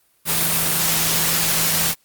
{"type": "tone in noise", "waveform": "sine", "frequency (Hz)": 164.3, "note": "E3", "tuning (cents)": -5, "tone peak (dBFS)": -30, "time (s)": [0.25, 1.95], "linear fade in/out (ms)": 50, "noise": "white", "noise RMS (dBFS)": -19, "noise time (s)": [0.25, 1.95], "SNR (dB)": -14, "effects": ["white hiss -61 dBFS RMS until 2.04 s", "Opus 32 kbps"]}